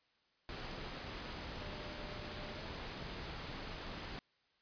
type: tone in noise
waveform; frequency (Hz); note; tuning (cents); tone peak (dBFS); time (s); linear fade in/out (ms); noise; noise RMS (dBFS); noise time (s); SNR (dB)
sine; 599; D5; +34; -54; 1.61-2.59; 0; pink; -45; 0.49-4.19; -12
effects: white hiss -75 dBFS RMS until 4.61 s + resampled to 11025 Hz